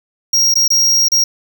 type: tone with dropouts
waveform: square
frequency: 5620 Hz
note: F8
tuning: 10 cents sharp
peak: -10 dBFS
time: 0.33-1.24 s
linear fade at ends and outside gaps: 5 ms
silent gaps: 0.541-0.555 / 0.68-0.703 / 1.085-1.118 s
effects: none